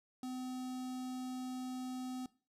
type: tone with notch filter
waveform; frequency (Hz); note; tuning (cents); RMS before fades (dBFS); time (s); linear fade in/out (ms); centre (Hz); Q
square; 254.8; C4; -46; -42; 0.23-2.26; 2; 2000; 0.96
effects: noise-tail reverb RT60 0.4 s tail -20 dB re dry + low-pass 12000 Hz 12 dB/octave